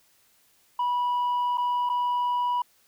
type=tone with dropouts; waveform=sine; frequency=978 Hz; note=B5; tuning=17 cents flat; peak=-20 dBFS; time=0.79-2.62 s; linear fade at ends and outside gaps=5 ms; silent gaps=1.574-1.58 / 1.892-1.897 s; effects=tanh soft clip ceiling -22 dBFS + white hiss -63 dBFS RMS until 2.87 s